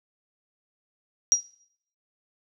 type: tone with exponential decay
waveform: sine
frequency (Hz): 5720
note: F8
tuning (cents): +41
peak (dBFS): -11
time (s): 1.32-1.43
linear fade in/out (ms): 0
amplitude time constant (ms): 23
effects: noise-tail reverb RT60 0.6 s tail -19 dB re dry